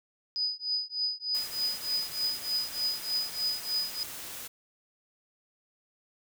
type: tone with tremolo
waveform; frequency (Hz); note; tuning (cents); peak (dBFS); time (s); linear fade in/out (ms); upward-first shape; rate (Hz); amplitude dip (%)
sine; 4978; D#8; 0; -25; 0.36-4.03; 0; triangle; 3.3; 100
type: noise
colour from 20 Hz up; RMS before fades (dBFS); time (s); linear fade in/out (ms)
white; -41; 1.34-4.48; 10
effects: none